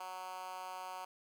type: tone with high-pass filter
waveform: 10% pulse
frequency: 185 Hz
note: F#3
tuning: in tune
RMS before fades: -45 dBFS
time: 0-1.05 s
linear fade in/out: 5 ms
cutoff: 850 Hz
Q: 2.5
effects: none